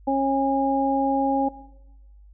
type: harmonic tone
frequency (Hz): 272.6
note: C#4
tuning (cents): -29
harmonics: 1 / 2 / 3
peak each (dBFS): -23 / -25 / -23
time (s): 0.07-1.49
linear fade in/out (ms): 10
effects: noise-tail reverb RT60 1.0 s tail -18 dB re dry + added 50 Hz sine -46 dBFS peak until 2.33 s